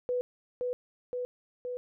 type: tone with echo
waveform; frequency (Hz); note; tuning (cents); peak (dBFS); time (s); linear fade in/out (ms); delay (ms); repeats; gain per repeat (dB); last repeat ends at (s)
sine; 495.2; B4; +5; -27; 0.09-0.21; 0; 520; 3; -2; 1.77
effects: none